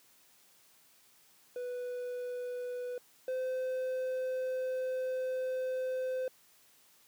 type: tone pair in turn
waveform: triangle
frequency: 493.9 / 514.3 Hz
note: B4 / C5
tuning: 0 / -30 cents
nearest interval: minor second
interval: 70 cents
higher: second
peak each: -34 / -30 dBFS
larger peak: second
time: 1.56-2.98 / 3.28-6.28 s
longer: second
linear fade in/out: 2 ms
effects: white hiss -64 dBFS RMS until 7.07 s + high-pass 100 Hz 12 dB/octave